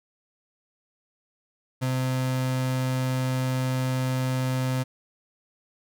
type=tone; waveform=35% pulse; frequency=129.2 Hz; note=C3; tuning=21 cents flat; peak=-22 dBFS; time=1.81-4.84 s; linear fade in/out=20 ms; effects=none